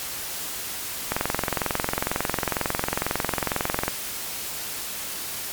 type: click train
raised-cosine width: 0.5 ms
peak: -7 dBFS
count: 62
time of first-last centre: 1.12-3.88 s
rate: 22.1 Hz
effects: white hiss -32 dBFS RMS until 5.52 s + MP3 96 kbps